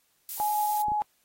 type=noise; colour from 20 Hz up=violet; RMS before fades=-34 dBFS; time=0.29-0.82 s; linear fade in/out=0 ms
type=tone; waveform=sine; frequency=841 Hz; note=G#5; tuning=22 cents sharp; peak=-24 dBFS; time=0.4-1.02 s; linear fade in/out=0 ms
type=clicks; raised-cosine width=3 ms; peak=-28 dBFS; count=2; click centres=0.884 / 0.919 s
effects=white hiss -69 dBFS RMS until 1.24 s + AAC 48 kbps